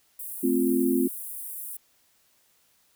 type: high-pass noise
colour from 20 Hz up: pink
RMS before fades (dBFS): -37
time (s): 0.19-1.77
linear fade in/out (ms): 5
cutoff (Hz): 9400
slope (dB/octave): 48
type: chord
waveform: sine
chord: F major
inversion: first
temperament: equal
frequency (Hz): 220 / 261.6 / 349.2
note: A3 / C4 / F4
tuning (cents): 0 / 0 / 0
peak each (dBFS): -28 / -23 / -25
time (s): 0.43-1.08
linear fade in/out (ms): 10
effects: white hiss -65 dBFS RMS until 2.95 s